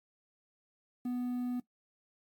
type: tone with quantisation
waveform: triangle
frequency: 246.9 Hz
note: B3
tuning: in tune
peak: -30 dBFS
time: 1.05-1.6 s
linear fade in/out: 5 ms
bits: 10
effects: noise-tail reverb RT60 0.1 s tail -17 dB re dry + MP3 96 kbps